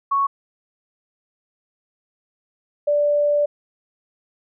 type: tone pair in turn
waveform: sine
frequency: 1108.7 / 585.6 Hz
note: C#6 / D5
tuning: 0 / -5 cents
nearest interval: major seventh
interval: 1105 cents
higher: first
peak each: -16 / -15 dBFS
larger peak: second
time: 0.11-0.27 / 2.87-3.46 s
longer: second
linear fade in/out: 10 ms
effects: none